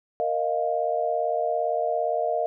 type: chord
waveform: sine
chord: Bb suspended fourth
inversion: none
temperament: just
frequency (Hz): 466.2 / 621.6 / 699.2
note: Bb4 / Eb5 / F5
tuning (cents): 0 / -2 / +2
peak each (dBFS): -29 / -26 / -26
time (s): 0.2-2.46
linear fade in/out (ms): 0
effects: none